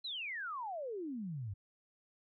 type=exponential sweep; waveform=sine; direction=down; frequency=4186 to 92.5 Hz; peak=-38 dBFS; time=0.04-1.54 s; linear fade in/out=10 ms; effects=MP3 64 kbps